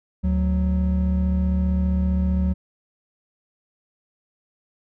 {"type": "tone pair together", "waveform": "triangle", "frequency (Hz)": [73.42, 185.01], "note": ["D2", "F#3"], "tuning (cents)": [0, 0], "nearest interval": "octave + major third", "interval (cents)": 1600, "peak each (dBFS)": [-18, -20], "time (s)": [0.23, 2.54], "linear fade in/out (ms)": 20, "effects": []}